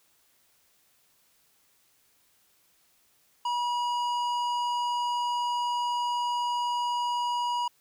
sine tone with tanh clipping, 966 Hz, B5, 39 cents flat, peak -28 dBFS, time 3.45-7.68 s, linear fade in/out 5 ms, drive 13 dB, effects white hiss -66 dBFS RMS until 7.8 s

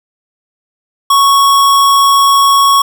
square tone, 1108.7 Hz, C#6, in tune, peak -6 dBFS, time 1.1-2.82 s, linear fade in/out 5 ms, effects none

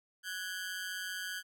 sawtooth ring-modulated tone, 1568 Hz, G6, in tune, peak -31 dBFS, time 0.23-1.43 s, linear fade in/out 50 ms, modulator 92.6 Hz, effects none

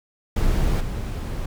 brown noise with level steps, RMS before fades -20 / -27 dBFS, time 0.36-1.46 s, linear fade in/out 5 ms, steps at 0.8 s, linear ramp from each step 10 ms, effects none

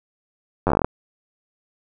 slowing click train, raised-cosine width 1 ms, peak -5 dBFS, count 11, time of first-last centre 0.67-0.845 s, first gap 10 ms, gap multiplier 1.12, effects none

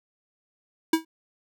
square tone with exponential decay, 322.7 Hz, E4, 37 cents flat, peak -15 dBFS, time 0.93-1.05 s, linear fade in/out 5 ms, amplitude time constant 24 ms, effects none

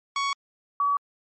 sawtooth / sine tone pair in turn, 1116 / 1138.8 Hz, C#6 / C#6, +11 / +46 cents, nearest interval unison, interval 35 cents, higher second, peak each -20 dBFS, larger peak neither, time 0.16-0.33 / 0.8-0.97 s, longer neither, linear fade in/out 2 ms, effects low-pass 7000 Hz 12 dB/octave + MP3 32 kbps

